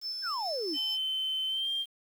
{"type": "tone with tremolo", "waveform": "sine", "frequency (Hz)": 5274, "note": "E8", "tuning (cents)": 0, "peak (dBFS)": -32, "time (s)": [0.01, 0.98], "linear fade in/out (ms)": 50, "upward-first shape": "square", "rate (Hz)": 4.5, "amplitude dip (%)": 25}
{"type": "exponential sweep", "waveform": "sine", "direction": "down", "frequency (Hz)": [1647, 263.7], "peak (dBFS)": -31, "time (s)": [0.22, 0.78], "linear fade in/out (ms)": 50}
{"type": "tone with pitch glide", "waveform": "sine", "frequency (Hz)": [3071, 3185], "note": ["G7", "G7"], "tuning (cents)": [-36, 27], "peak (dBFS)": -28, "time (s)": [0.73, 1.86], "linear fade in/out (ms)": 50, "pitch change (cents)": 63, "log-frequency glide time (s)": [1.48, 1.68]}
{"effects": ["tanh soft clip ceiling -25 dBFS", "9-bit"]}